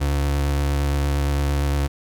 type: tone with vibrato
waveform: 35% pulse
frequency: 71 Hz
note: C#2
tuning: 42 cents sharp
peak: -17 dBFS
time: 0-1.88 s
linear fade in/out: 20 ms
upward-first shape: square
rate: 8.7 Hz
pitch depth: 14 cents each way
effects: none